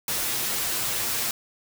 white noise with comb filter, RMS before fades -27 dBFS, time 0.08-1.31 s, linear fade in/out 2 ms, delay 8.6 ms, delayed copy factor +0.6, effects none

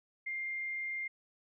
sine tone, 2109 Hz, C7, 13 cents sharp, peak -35 dBFS, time 0.26-1.08 s, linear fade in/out 10 ms, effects none

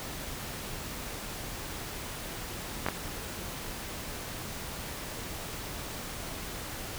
clicks, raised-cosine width 0.5 ms, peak -13 dBFS, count 2, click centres 2.864 / 2.886 s, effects pink hiss -39 dBFS RMS until 6.98 s

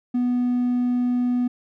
triangle tone, 246.2 Hz, B3, 5 cents flat, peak -16 dBFS, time 0.14-1.48 s, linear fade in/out 10 ms, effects tanh soft clip ceiling -13 dBFS

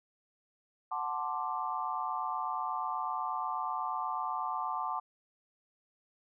sine chord, D dominant seventh, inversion first, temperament equal, 740 / 880 / 1046.5 / 1174.7 Hz, F#5 / A5 / C6 / D6, 0 / 0 / 0 / 0 cents, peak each -39 / -37 / -38 / -37 dBFS, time 0.91-5 s, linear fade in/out 10 ms, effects none

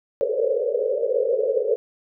white band-pass noise, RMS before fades -22 dBFS, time 0.21-1.76 s, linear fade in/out 0 ms, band 430 to 550 Hz, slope 96 dB/octave, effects none

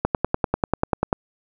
click train, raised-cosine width 1 ms, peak -4 dBFS, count 12, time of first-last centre 0.05-1.128 s, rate 10.2 Hz, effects none

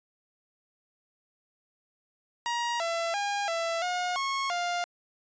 sawtooth tone with pitch steps, 948 / 671 / 811 / 667 / 719 / 1093 / 702 Hz, A#5 / E5 / G#5 / E5 / F#5 / C#6 / F5, +29 / +31 / -41 / +20 / -50 / -25 / +9 cents, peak -24 dBFS, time 2.46-4.84 s, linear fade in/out 0 ms, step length 340 ms, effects resampled to 16000 Hz

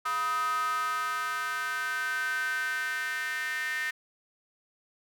square tone with high-pass filter sweep, 140 Hz, C#3, 18 cents sharp, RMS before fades -31 dBFS, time 0.05-3.91 s, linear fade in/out 10 ms, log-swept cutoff 1200 to 1800 Hz, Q 8.1, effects none

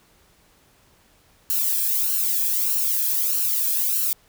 violet noise with flanger, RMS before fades -22 dBFS, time 1.5-4.13 s, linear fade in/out 0 ms, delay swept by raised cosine 0.7 to 1.22 ms, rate 1.6 Hz, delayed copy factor +0.75, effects pink hiss -58 dBFS RMS until 4.28 s

